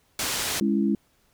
white low-pass noise, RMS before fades -28 dBFS, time 0.19-0.6 s, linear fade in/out 2 ms, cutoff 8700 Hz, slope 12 dB/octave
sine chord, C# minor, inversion second, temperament just, 207.9 / 277.2 / 332.6 Hz, G#3 / C#4 / E4, +2 / 0 / +16 cents, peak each -22 / -27 / -26 dBFS, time 0.61-0.95 s, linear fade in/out 2 ms
effects pink hiss -65 dBFS RMS until 1.33 s

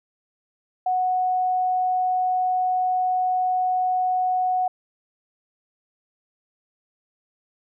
sine tone, 737 Hz, F#5, 7 cents flat, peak -19 dBFS, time 0.86-4.68 s, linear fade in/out 5 ms, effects none

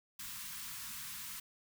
white band-stop noise, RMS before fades -45 dBFS, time 0.19-1.4 s, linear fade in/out 5 ms, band 250 to 930 Hz, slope 96 dB/octave, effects none

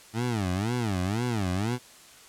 20% pulse tone with vibrato, 105.6 Hz, G#2, 29 cents sharp, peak -21 dBFS, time 0.13-1.79 s, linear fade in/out 50 ms, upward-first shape sine, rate 2 Hz, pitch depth 280 cents each way, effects white hiss -51 dBFS RMS until 2.28 s + low-pass 10000 Hz 12 dB/octave

